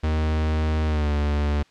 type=tone with pitch glide; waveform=45% pulse; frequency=77.78 to 73.41 Hz; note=D#2 to D2; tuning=0 to 0 cents; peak=-20 dBFS; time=0.03-1.63 s; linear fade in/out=10 ms; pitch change=-100 cents; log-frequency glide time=0.85-1.11 s; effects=white hiss -57 dBFS RMS until 1.7 s + low-pass 4000 Hz 12 dB/octave